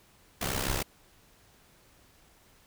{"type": "noise with amplitude modulation", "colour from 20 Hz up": "pink", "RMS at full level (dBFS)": -28, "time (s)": [0.41, 0.83], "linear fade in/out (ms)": 5, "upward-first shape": "sine", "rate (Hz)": 66.5, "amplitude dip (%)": 75, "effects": ["pink hiss -61 dBFS RMS until 2.66 s"]}